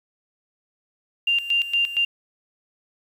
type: tone with tremolo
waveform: sine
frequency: 2790 Hz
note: F7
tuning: 2 cents flat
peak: -17 dBFS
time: 1.27-2.05 s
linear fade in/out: 5 ms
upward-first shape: square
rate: 4.3 Hz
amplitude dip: 75%
effects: 8-bit